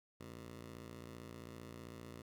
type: ring-modulated tone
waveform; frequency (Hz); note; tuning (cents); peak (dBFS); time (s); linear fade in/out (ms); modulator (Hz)
15% pulse; 118; A#2; +22; -40; 0.2-2.22; 5; 27.7
effects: none